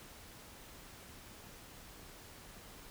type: silence
effects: pink hiss -54 dBFS RMS until 2.9 s